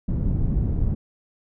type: low-pass noise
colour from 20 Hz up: pink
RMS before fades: -22 dBFS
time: 0.08-0.95 s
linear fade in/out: 10 ms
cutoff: 170 Hz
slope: 12 dB/octave
effects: none